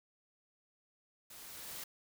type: noise with level ramp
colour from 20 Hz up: white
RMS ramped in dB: -53 to -44 dBFS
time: 1.3-1.84 s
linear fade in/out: 5 ms
effects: none